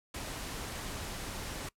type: noise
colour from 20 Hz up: pink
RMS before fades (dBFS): -40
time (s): 0.14-1.69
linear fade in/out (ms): 5
effects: noise-tail reverb RT60 0.1 s tail -22 dB re dry + low-pass 12000 Hz 12 dB/octave